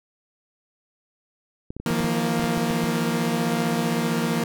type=clicks; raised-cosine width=3 ms; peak=-20 dBFS; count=11; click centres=1.705 / 1.766 / 1.8 / 1.906 / 2.004 / 2.044 / 2.397 / 2.442 / 2.575 / 2.706 / 2.841 s
type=chord; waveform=sawtooth; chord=Eb suspended second; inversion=none; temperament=equal with one note detuned; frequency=159.11 / 174.61 / 233.1 Hz; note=Eb3 / F3 / Bb3; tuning=+39 / 0 / 0 cents; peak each=-24 / -23 / -20 dBFS; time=1.86-4.44 s; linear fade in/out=2 ms
effects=none